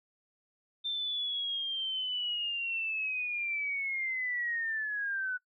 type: linear sweep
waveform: sine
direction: down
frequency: 3588 to 1480 Hz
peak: -31 dBFS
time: 0.84-5.38 s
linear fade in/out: 20 ms
effects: noise-tail reverb RT60 0.1 s tail -22 dB re dry